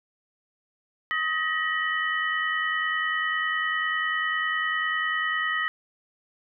sine tone cluster, 1261 / 1821 / 1911 / 3002 Hz, D#6 / A#6 / A#6 / F#7, +23 / -41 / +43 / +24 cents, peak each -29 / -34 / -26 / -35 dBFS, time 1.11-5.68 s, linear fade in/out 0 ms, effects none

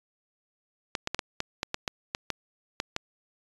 clicks, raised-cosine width 0.2 ms, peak -11 dBFS, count 12, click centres 0.952 / 1.074 / 1.146 / 1.192 / 1.404 / 1.631 / 1.744 / 1.878 / 2.149 / 2.303 / 2.801 / 2.964 s, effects resampled to 24000 Hz

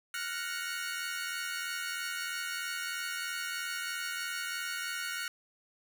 sawtooth chord, Gb major seventh, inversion third, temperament equal, 1396.9 / 1480 / 1864.7 / 2217 Hz, F6 / Gb6 / Bb6 / Db7, 0 / 0 / 0 / 0 cents, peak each -36 / -35 / -40 / -39 dBFS, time 0.14-5.28 s, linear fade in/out 2 ms, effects none

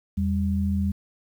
sine tone pair together, 83.12 / 197.4 Hz, E2 / G3, +15 / +12 cents, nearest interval octave + minor third, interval 1497 cents, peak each -24 dBFS, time 0.17-0.92 s, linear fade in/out 10 ms, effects 9-bit

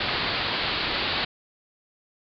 white low-pass noise, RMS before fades -27 dBFS, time 0-1.25 s, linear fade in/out 5 ms, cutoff 4600 Hz, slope 96 dB/octave, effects none

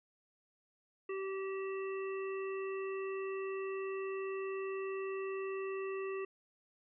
harmonic tone with a mistuned harmonic, 386.4 Hz, G4, 25 cents flat, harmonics 1 / 3 / 5 / 7, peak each -37 / -47 / -51 / -50 dBFS, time 1.09-6.25 s, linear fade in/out 5 ms, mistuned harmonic 7, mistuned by -22 cents, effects none

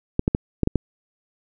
clicks, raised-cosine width 3 ms, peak -5 dBFS, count 6, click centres 0.194 / 0.279 / 0.349 / 0.633 / 0.674 / 0.757 s, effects none

